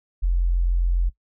sine tone, 43.65 Hz, F1, in tune, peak -17 dBFS, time 0.22-1.1 s, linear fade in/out 20 ms, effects noise-tail reverb RT60 0.1 s tail -19 dB re dry

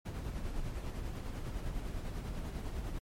brown noise with tremolo, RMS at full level -37 dBFS, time 0.05-2.99 s, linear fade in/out 10 ms, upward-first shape sine, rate 10 Hz, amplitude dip 40%, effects MP3 64 kbps

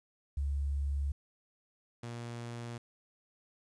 sine / sawtooth tone pair in turn, 70.4 / 118.4 Hz, C#2 / A#2, +27 / +27 cents, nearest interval major sixth, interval 900 cents, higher second, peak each -30 / -36 dBFS, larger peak first, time 0.37-1.12 / 2.03-2.78 s, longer neither, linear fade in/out 5 ms, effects resampled to 22050 Hz + 11-bit

